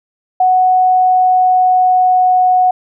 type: tone with pitch glide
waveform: sine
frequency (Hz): 740 to 735.3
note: F#5 to F#5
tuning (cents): 0 to -11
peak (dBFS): -7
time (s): 0.4-2.71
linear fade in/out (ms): 5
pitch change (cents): -11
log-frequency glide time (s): 0.74-2.48
effects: none